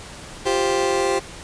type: chord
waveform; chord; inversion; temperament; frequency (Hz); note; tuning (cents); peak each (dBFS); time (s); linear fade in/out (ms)
30% pulse; F suspended second; none; just; 349.2 / 392.9 / 523.8; F4 / G4 / C5; 0 / +4 / +2; -23 / -18 / -21; 0.45-1.2; 20
effects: pink hiss -38 dBFS RMS until 1.43 s + resampled to 22050 Hz